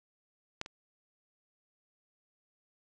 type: clicks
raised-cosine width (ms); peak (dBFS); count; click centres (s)
0.2; -17 / -27; 2; 0.614 / 0.661
effects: resampled to 22050 Hz